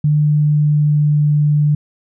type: tone with pitch glide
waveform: sine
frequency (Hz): 149.7 to 148.41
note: D3 to D3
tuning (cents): +33 to +19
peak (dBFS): -10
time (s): 0.04-1.75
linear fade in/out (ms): 5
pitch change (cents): -14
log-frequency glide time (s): 0.15-1.28
effects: none